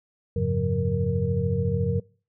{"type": "tone cluster", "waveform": "sine", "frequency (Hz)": [89.2, 102.9, 135.4, 178, 467], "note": ["F2", "G#2", "C#3", "F3", "A#4"], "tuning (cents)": [37, -16, -40, 33, 3], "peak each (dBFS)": -28, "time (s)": [0.36, 2], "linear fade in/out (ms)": 5, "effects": ["noise-tail reverb RT60 0.4 s tail -24 dB re dry"]}